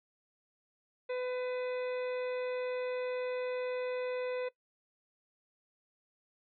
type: harmonic tone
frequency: 502 Hz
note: B4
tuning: 28 cents sharp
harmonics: 1 / 2 / 3 / 4 / 5 / 7 / 8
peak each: -33 / -48 / -50 / -49 / -49 / -57 / -60 dBFS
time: 1.09-4.49 s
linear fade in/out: 10 ms
effects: noise-tail reverb RT60 0.1 s tail -19 dB re dry